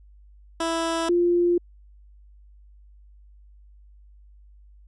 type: tone pair in turn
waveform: 15% pulse / sine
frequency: 330 / 348.8 Hz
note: E4 / F4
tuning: +2 / -2 cents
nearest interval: minor second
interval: 96 cents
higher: second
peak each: -17 dBFS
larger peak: neither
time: 0.6-1.09 / 1.09-1.58 s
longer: neither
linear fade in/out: 5 ms
effects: added 50 Hz sine -48 dBFS peak until 4.87 s + resampled to 24000 Hz